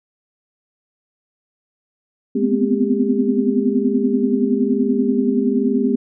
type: tone cluster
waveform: sine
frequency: 209.6 / 240.2 / 250.8 / 261.3 / 399.3 Hz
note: G#3 / B3 / B3 / C4 / G4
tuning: +16 / -48 / +27 / -2 / +32 cents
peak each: -21 dBFS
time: 2.35-5.96 s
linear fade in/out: 10 ms
effects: none